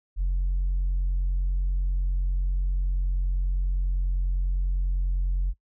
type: tone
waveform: sine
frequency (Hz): 45.05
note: F#1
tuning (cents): -45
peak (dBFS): -20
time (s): 0.16-5.54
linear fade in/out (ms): 50
effects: noise-tail reverb RT60 0.1 s tail -22 dB re dry + tanh soft clip ceiling -20 dBFS